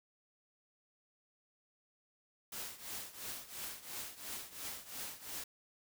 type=noise with tremolo; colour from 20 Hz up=white; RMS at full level=-42 dBFS; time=2.52-5.44 s; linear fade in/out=5 ms; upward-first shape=triangle; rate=2.9 Hz; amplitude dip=85%; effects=none